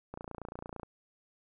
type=click train; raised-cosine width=1 ms; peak=-27 dBFS; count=21; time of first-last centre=0.14-0.832 s; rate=28.9 Hz; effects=none